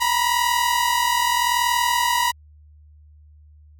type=tone pair together; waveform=sawtooth; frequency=947 / 987.8 Hz; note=A#5 / B5; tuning=+27 / 0 cents; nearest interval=minor second; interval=73 cents; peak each=-17 dBFS; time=0-2.32 s; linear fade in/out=20 ms; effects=added 75 Hz sine -46 dBFS peak until 3.79 s